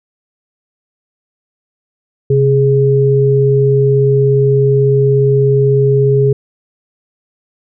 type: tone pair together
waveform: sine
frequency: 132.91 / 415.3 Hz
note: C3 / G#4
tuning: +28 / 0 cents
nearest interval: octave + minor sixth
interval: 1972 cents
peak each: -10 dBFS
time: 2.3-6.33 s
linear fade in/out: 5 ms
effects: none